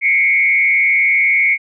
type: tone with frequency modulation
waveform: sine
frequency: 2200 Hz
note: C#7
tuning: 14 cents flat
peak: -10 dBFS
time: 0.01-1.58 s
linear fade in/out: 50 ms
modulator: 132 Hz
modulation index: 0.77
effects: none